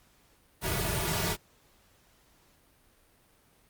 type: noise with comb filter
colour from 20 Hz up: pink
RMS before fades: -30 dBFS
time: 0.61-1.37 s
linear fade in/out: 50 ms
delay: 3.8 ms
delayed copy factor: -0.9
effects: pink hiss -64 dBFS RMS until 3.69 s + Opus 48 kbps